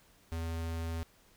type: tone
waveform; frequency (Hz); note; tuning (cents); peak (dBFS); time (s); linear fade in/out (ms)
square; 82.41; E2; 0; -35; 0.32-1.03; 0
effects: pink hiss -64 dBFS RMS until 1.36 s